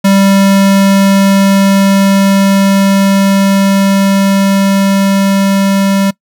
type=tone with level ramp; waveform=square; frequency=196 Hz; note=G3; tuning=in tune; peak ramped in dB=-5 to -8 dBFS; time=0.04-6.11 s; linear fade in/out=10 ms; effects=noise-tail reverb RT60 0.1 s tail -23 dB re dry